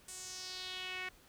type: tone with band-pass filter sweep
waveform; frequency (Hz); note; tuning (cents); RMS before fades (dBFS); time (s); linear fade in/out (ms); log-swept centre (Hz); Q
sawtooth; 369.6; F#4; -2; -44; 0.08-1.09; 5; 8500 to 2100; 2.9
effects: pink hiss -63 dBFS RMS until 1.28 s